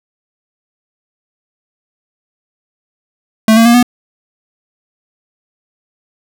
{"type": "tone with pitch steps", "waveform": "square", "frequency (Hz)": [220, 227.9, 236.1, 244.5], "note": ["A3", "A#3", "A#3", "B3"], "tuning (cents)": [0, -39, 22, -17], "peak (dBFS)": -5, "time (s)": [3.48, 3.828], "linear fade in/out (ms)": 2, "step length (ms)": 87, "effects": []}